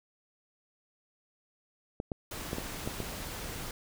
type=clicks; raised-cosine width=2 ms; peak=-20 dBFS; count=6; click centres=2.001 / 2.118 / 2.531 / 2.584 / 2.875 / 3.003 s
type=noise; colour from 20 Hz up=pink; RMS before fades=-40 dBFS; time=2.31-3.71 s; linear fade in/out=2 ms
effects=none